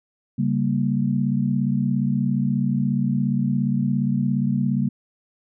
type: chord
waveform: sine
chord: G diminished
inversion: second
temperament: equal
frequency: 138.59 / 196 / 233.1 Hz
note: Db3 / G3 / Bb3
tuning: 0 / 0 / 0 cents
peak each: -23 dBFS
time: 0.38-4.89 s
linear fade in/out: 10 ms
effects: none